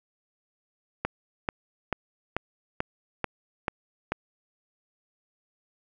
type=click train; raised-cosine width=0.5 ms; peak=-11 dBFS; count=8; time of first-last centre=1.05-4.12 s; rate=2.28 Hz; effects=none